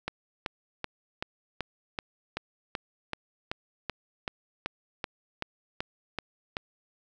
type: click train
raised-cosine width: 0.3 ms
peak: -15 dBFS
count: 18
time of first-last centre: 0.08-6.569 s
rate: 2.62 Hz
effects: none